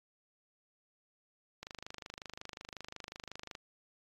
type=click train; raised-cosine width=0.2 ms; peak=-26 dBFS; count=50; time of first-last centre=1.63-3.552 s; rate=25.5 Hz; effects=AAC 32 kbps

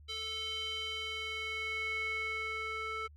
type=tone with band-pass filter sweep; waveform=square; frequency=440 Hz; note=A4; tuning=in tune; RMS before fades=-38 dBFS; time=0.08-3.08 s; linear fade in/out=20 ms; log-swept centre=3500 to 1700 Hz; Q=4.5; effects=added 74 Hz sine -53 dBFS peak until 3.16 s

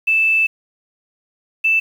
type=tone pair in turn; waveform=sine; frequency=2637 / 2646 Hz; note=E7 / E7; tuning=0 / +6 cents; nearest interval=unison; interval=6 cents; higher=second; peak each=-12 dBFS; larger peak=neither; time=0.07-0.47 / 1.64-1.8 s; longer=first; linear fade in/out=10 ms; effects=7-bit

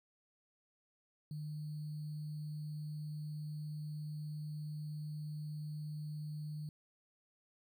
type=tone with sample-and-hold; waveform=sine; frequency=151.4 Hz; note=D#3; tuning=47 cents flat; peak=-40 dBFS; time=1.31-6.69 s; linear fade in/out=2 ms; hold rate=4410 Hz; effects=none

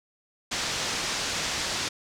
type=low-pass noise; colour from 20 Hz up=white; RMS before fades=-30 dBFS; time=0.51-1.89 s; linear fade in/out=10 ms; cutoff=6600 Hz; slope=24 dB/octave; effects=none

